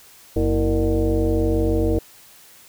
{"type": "tone with frequency modulation", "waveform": "sine", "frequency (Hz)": 185, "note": "F#3", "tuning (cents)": 0, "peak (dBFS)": -16, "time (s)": [0.36, 1.99], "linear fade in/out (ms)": 5, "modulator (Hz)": 139, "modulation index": 2.5, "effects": ["white hiss -48 dBFS RMS until 2.68 s"]}